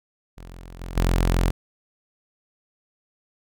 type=tone with level steps; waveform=sawtooth; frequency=43.65 Hz; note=F1; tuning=in tune; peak=-35 / -28 / -14 dBFS; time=0.37-1.51 s; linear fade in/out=10 ms; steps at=0.8 / 0.96 s; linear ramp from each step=2 ms; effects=none